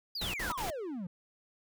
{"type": "exponential sweep", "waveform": "triangle", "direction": "down", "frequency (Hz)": [4978, 166.7], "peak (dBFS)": -34, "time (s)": [0.15, 1.07], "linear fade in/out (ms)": 5}
{"type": "noise bursts", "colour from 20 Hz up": "pink", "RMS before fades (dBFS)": -38, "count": 3, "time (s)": [0.21, 0.704], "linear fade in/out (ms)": 5, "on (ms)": 130, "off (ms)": 52}
{"type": "tone with exponential decay", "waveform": "sine", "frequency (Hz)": 976, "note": "B5", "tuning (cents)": -21, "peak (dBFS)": -29, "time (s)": [0.5, 0.59], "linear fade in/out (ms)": 2, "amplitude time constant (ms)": 18}
{"effects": []}